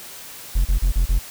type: tone bursts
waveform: triangle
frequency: 43.65 Hz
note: F1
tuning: in tune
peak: -12 dBFS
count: 5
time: 0.55-1.19 s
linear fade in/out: 10 ms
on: 100 ms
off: 35 ms
effects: white hiss -38 dBFS RMS until 1.3 s